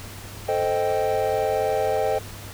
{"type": "chord", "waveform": "triangle", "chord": "A half-diminished seventh", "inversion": "none", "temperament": "equal", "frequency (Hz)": [440, 523.3, 622.3, 784], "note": ["A4", "C5", "Eb5", "G5"], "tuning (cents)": [0, 0, 0, 0], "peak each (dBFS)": -24, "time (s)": [0.48, 2.19], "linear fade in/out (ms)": 10, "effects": ["added 100 Hz sine -39 dBFS peak until 2.53 s", "pink hiss -40 dBFS RMS until 2.53 s"]}